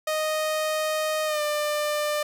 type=tone with pitch glide; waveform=sawtooth; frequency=621 to 596.7 Hz; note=D#5 to D5; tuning=-3 to +27 cents; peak=-20 dBFS; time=0.07-2.23 s; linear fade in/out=5 ms; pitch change=-70 cents; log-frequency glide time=1.25-1.42 s; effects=none